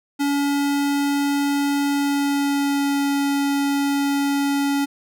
square tone with pitch glide, 283.6 to 281.2 Hz, C#4 to C#4, +40 to +25 cents, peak -19 dBFS, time 0.19-4.86 s, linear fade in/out 20 ms, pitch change -15 cents, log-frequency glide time 1.85-2.99 s, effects none

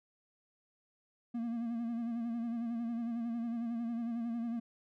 triangle tone with vibrato, 233.1 Hz, A#3, in tune, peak -32 dBFS, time 1.34-4.6 s, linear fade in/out 10 ms, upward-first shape sine, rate 11 Hz, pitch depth 46 cents each way, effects none

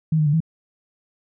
sine tone with pitch steps, 158.1 / 153.1 / 145.7 / 161.7 Hz, D#3 / D#3 / D3 / E3, +28 / -28 / -13 / -33 cents, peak -15 dBFS, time 0.12-0.404 s, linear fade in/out 5 ms, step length 71 ms, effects none

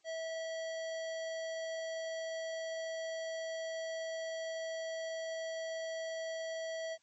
square tone, 650 Hz, E5, 24 cents flat, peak -38 dBFS, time 0.04-6.98 s, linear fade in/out 50 ms, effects white hiss -73 dBFS RMS until 7.02 s + MP3 32 kbps

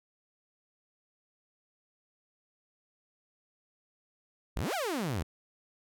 sawtooth exponential two-way sweep, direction up then down, 36.74 to 827 to 71.9 Hz, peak -27 dBFS, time 4.56-5.23 s, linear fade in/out 10 ms, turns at 4.74 s, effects none

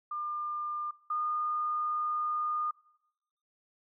sine tone pair in turn, 1200 / 1220.3 Hz, D6 / D#6, +37 / -34 cents, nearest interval unison, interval 29 cents, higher second, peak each -33 / -29 dBFS, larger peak second, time 0.11-0.91 / 1.1-2.71 s, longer second, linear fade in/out 5 ms, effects noise-tail reverb RT60 0.9 s tail -22 dB re dry

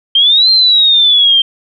sine exponential two-way sweep, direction up then down, 3141 to 4186 to 3141 Hz, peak -5 dBFS, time 0.15-1.42 s, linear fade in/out 5 ms, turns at 0.5 s, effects none

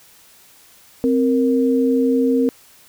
sine tone pair together, 261.6 / 466.2 Hz, C4 / A#4, 0 / 0 cents, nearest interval minor seventh, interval 1000 cents, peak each -15 / -18 dBFS, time 1.04-2.49 s, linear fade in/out 0 ms, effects white hiss -49 dBFS RMS until 2.88 s

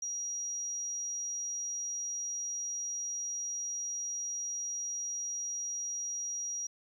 sine tone, 5740 Hz, F8, 47 cents sharp, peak -34 dBFS, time 0.02-6.67 s, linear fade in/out 5 ms, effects 11-bit

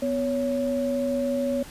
sine tone pair together, 248.9 / 558.3 Hz, B3 / C#5, +14 / +12 cents, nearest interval octave + major second, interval 1398 cents, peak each -26 / -25 dBFS, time 0.02-1.63 s, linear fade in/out 5 ms, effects pink hiss -44 dBFS RMS until 1.7 s + resampled to 32000 Hz

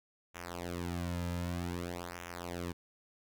sawtooth tone with flanger, 87.31 Hz, F2, in tune, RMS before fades -39 dBFS, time 0.34-2.73 s, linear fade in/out 20 ms, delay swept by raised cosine 0.22 to 2.72 ms, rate 0.53 Hz, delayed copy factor -0.9, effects none

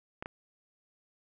clicks, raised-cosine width 0.5 ms, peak -23 dBFS, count 2, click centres 0.225 / 0.259 s, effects none

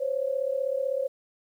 sine tone pair together, 520.1 / 556 Hz, C5 / C#5, -10 / +5 cents, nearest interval minor second, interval 115 cents, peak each -28 dBFS, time 0-1.08 s, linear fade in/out 10 ms, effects 10-bit

